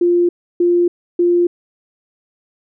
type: tone bursts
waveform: sine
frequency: 349.2 Hz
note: F4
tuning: in tune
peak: -10 dBFS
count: 3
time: 0.01-1.47 s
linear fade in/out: 5 ms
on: 280 ms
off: 310 ms
effects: none